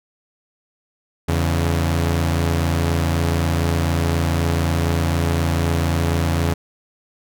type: tone pair together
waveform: sawtooth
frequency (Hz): 84 / 140.83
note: E2 / C#3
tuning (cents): +33 / +28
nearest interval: major sixth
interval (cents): 895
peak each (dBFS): -14 / -19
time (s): 1.28-6.54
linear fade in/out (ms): 10
effects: none